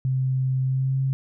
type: tone with pitch glide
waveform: sine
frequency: 130.81 to 133.87 Hz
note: C3 to C3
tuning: 0 to +40 cents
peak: -20 dBFS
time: 0.05-1.13 s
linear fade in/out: 0 ms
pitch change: +40 cents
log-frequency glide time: 0.63-1 s
effects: none